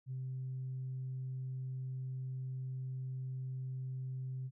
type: tone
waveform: sine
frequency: 130 Hz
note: C3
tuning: 11 cents flat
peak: -37 dBFS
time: 0.06-4.51 s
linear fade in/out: 50 ms
effects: tanh soft clip ceiling -34 dBFS